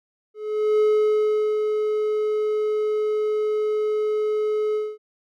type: tone with ADSR envelope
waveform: triangle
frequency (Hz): 426.6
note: G#4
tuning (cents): +46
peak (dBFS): -13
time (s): 0.34-4.98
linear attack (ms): 460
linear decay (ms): 770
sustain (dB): -5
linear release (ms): 230
effects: none